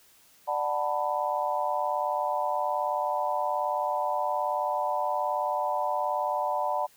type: chord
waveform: sine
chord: B minor seventh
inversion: first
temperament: just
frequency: 592.7 / 740.8 / 889 / 987.8 Hz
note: D5 / F#5 / A5 / B5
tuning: +16 / +2 / +18 / 0 cents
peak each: -31 dBFS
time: 0.47-6.87 s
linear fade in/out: 20 ms
effects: white hiss -59 dBFS RMS until 6.96 s

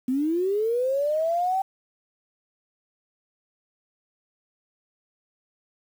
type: linear sweep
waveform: sine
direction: up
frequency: 246.9 to 779 Hz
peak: -21 dBFS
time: 0.08-1.62 s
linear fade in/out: 5 ms
effects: 8-bit

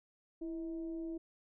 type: tone with frequency modulation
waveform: sine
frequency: 330 Hz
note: E4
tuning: 2 cents sharp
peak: -38 dBFS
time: 0.41-1.18 s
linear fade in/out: 10 ms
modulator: 308 Hz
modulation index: 0.35
effects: none

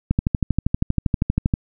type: click train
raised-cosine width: 5 ms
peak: -5 dBFS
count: 19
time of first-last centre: 0.11-1.539 s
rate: 12.6 Hz
effects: none

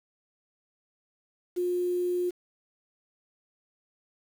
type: tone with quantisation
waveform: sine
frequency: 356.7 Hz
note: F4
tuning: 37 cents sharp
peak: -25 dBFS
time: 1.56-2.31 s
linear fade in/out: 20 ms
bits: 8
effects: none

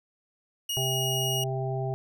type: tone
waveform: sawtooth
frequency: 2878 Hz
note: F#7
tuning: 49 cents flat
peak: -25 dBFS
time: 0.69-1.44 s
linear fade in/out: 5 ms
type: harmonic tone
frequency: 131.6 Hz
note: C3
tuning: 10 cents sharp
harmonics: 1 / 3 / 5 / 6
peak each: -29 / -34 / -36 / -37 dBFS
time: 0.77-1.94 s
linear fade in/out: 0 ms
effects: none

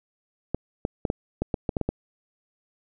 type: clicks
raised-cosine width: 2 ms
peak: -11 dBFS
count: 10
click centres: 0.546 / 0.851 / 1.052 / 1.101 / 1.42 / 1.542 / 1.692 / 1.768 / 1.813 / 1.89 s
effects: none

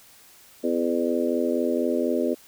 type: harmonic tone with a mistuned harmonic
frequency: 84.1 Hz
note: E2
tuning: 35 cents sharp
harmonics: 3 / 4 / 5 / 6 / 7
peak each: -26 / -27 / -28 / -29 / -29 dBFS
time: 0.63-2.35 s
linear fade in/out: 20 ms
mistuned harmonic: 7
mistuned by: +26 cents
effects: white hiss -52 dBFS RMS until 2.47 s

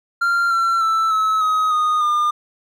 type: tone with pitch steps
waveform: triangle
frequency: 1387 / 1355.3 / 1324.4 / 1294.1 / 1264.6 / 1235.7 / 1207.5 Hz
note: F6 / E6 / E6 / E6 / D#6 / D#6 / D6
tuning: -12 / +48 / +8 / -32 / +28 / -12 / +48 cents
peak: -13 dBFS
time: 0.21-2.31 s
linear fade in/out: 10 ms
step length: 300 ms
effects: none

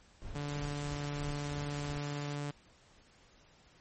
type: noise with tremolo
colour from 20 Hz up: brown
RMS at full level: -43 dBFS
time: 0.22-1.98 s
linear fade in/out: 0 ms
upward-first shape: sine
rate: 3.1 Hz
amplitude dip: 65%
type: tone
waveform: sawtooth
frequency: 144.9 Hz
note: D3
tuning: 23 cents flat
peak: -32 dBFS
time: 0.35-2.51 s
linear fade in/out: 5 ms
type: noise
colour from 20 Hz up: white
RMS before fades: -48 dBFS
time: 0.48-2.35 s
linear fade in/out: 10 ms
effects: pink hiss -63 dBFS RMS until 3.8 s + MP3 32 kbps

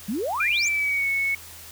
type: exponential sweep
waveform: sine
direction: up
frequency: 186.6 to 7620 Hz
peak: -24 dBFS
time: 0.08-0.69 s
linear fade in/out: 10 ms
type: tone with pitch glide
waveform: sine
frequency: 2393 to 2207 Hz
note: D7 to C#7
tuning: +32 to -8 cents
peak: -21 dBFS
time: 0.4-1.35 s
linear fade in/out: 5 ms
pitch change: -140 cents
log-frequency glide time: 0.52-1.08 s
effects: added 82 Hz sine -50 dBFS peak until 1.71 s + white hiss -43 dBFS RMS until 1.71 s

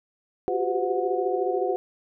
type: tone cluster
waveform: sine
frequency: 356.1 / 381.5 / 395.4 / 509 / 730 Hz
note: F4 / G4 / G4 / C5 / F#5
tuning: +34 / -47 / +15 / -48 / -24 cents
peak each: -29 dBFS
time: 0.48-1.76 s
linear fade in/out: 0 ms
effects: none

